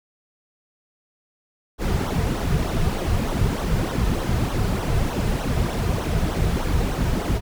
brown noise with flanger, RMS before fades -22 dBFS, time 1.78-7.41 s, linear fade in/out 50 ms, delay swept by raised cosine 0.41 to 3.71 ms, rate 3.3 Hz, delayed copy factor -0.65, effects none

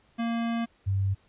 square / sine tone pair in turn, 231.7 / 97.42 Hz, A#3 / G2, -10 / -10 cents, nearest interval octave + minor third, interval 1500 cents, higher first, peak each -27 / -23 dBFS, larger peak second, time 0.18-0.66 / 0.86-1.15 s, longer first, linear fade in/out 20 ms, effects pink hiss -64 dBFS RMS until 1.28 s + resampled to 8000 Hz

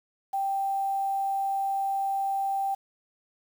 sine tone with quantisation, 784 Hz, G5, in tune, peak -25 dBFS, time 0.33-2.75 s, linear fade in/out 10 ms, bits 8, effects none

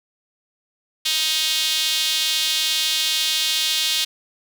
sawtooth tone with high-pass filter, 314.1 Hz, D#4, 16 cents sharp, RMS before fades -21 dBFS, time 1.05-4.05 s, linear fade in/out 10 ms, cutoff 3500 Hz, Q 2.8, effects none

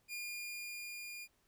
sawtooth tone with level ramp, 2419 Hz, D#7, 49 cents flat, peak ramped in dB -37 to -42 dBFS, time 0.08-1.28 s, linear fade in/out 50 ms, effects pink hiss -75 dBFS RMS until 1.47 s

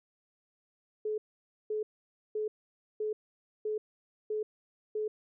sine tone bursts, 428.2 Hz, A4, 47 cents flat, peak -30 dBFS, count 7, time 1.05-5.08 s, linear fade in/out 5 ms, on 130 ms, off 520 ms, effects none

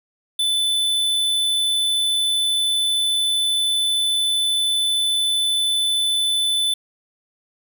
square tone, 3507 Hz, A7, 6 cents flat, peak -18 dBFS, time 0.39-6.74 s, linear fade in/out 5 ms, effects none

